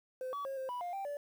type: tone with pitch steps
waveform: sine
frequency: 514 / 1139 / 541 / 526 / 984 / 705 / 784 / 578 Hz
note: C5 / C#6 / C#5 / C5 / B5 / F5 / G5 / D5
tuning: -31 / +47 / -42 / +9 / -7 / +16 / 0 / -28 cents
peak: -34 dBFS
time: 0.21-1.17 s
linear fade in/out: 2 ms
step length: 120 ms
effects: tanh soft clip ceiling -36 dBFS + 10-bit